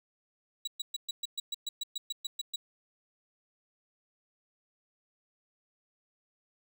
35% pulse tone bursts, 3895 Hz, B7, 25 cents flat, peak -30 dBFS, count 14, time 0.65-2.56 s, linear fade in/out 5 ms, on 25 ms, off 120 ms, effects none

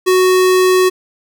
square tone, 370 Hz, F#4, in tune, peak -9 dBFS, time 0.06-0.9 s, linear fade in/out 20 ms, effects none

